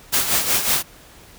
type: noise with tremolo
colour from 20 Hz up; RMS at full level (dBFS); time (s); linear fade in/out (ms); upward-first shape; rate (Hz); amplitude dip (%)
white; -17; 0.12-0.83; 20; sine; 5.4; 60
effects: pink hiss -46 dBFS RMS until 1.38 s